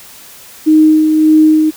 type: tone with tremolo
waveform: sine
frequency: 311.1 Hz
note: D#4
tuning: in tune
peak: -3 dBFS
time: 0.66-1.71 s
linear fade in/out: 20 ms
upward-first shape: sine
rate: 1.7 Hz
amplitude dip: 40%
effects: white hiss -36 dBFS RMS until 1.76 s